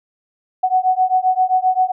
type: beating tone pair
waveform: sine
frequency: 740 / 747.6 Hz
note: F#5 / F#5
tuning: 0 / +18 cents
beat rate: 7.6 Hz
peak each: -16 dBFS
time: 0.63-1.92 s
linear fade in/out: 10 ms
effects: none